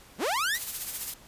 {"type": "linear sweep", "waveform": "sawtooth", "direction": "up", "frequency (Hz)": [138.59, 2068], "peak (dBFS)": -22, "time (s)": [0.18, 0.59], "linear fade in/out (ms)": 50}
{"type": "noise with tremolo", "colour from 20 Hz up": "blue", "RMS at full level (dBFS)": -31, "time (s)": [0.54, 1.14], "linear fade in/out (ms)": 5, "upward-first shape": "sine", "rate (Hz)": 15, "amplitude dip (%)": 50}
{"effects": ["pink hiss -53 dBFS RMS until 1.27 s", "resampled to 32000 Hz"]}